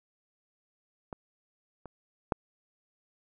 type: clicks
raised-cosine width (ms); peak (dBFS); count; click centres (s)
1; -24 / -29 / -12; 3; 1.128 / 1.857 / 2.322
effects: none